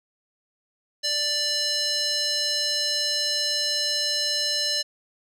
square tone with band-pass filter, 587.3 Hz, D5, in tune, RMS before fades -25 dBFS, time 1.03-4.83 s, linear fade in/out 20 ms, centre 4800 Hz, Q 4.1, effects none

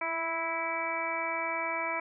harmonic tone with a mistuned harmonic, 329 Hz, E4, 3 cents flat, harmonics 1 / 2 / 3 / 4 / 5 / 6 / 7, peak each -44 / -37 / -35 / -39 / -44 / -41 / -34 dBFS, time 0.01-2 s, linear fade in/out 5 ms, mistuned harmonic 1, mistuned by +22 cents, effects none

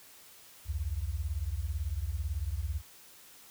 sine beating tone pair, 65.41 / 83.41 Hz, C2 / E2, 0 / +21 cents, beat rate 18 Hz, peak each -34 / -34 dBFS, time 0.65-2.82 s, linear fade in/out 50 ms, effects white hiss -55 dBFS RMS until 3.5 s

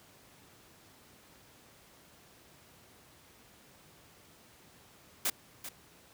white noise with echo, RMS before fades -30 dBFS, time 5.25-5.3 s, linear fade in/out 5 ms, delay 390 ms, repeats 1, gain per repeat -12 dB, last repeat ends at 5.69 s, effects pink hiss -59 dBFS RMS until 6.13 s + high-pass 80 Hz 12 dB/octave

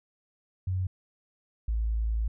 sine tone pair in turn, 92.8 / 55.18 Hz, F#2 / A1, +6 / +6 cents, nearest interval major sixth, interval 900 cents, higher first, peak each -26 / -25 dBFS, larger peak second, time 0.67-0.87 / 1.68-2.28 s, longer second, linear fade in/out 5 ms, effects none

